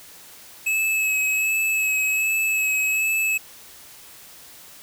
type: tone with vibrato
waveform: square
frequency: 2582 Hz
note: E7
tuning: 37 cents flat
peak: -20 dBFS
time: 0.66-3.38 s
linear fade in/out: 10 ms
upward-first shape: sine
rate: 1.3 Hz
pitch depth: 20 cents each way
effects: white hiss -45 dBFS RMS until 4.82 s